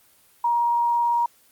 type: tone with vibrato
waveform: sine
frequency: 946 Hz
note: A#5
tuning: 25 cents sharp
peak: -18 dBFS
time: 0.44-1.26 s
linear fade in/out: 5 ms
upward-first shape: triangle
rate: 18 Hz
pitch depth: 8 cents each way
effects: white hiss -57 dBFS RMS until 1.51 s + Opus 24 kbps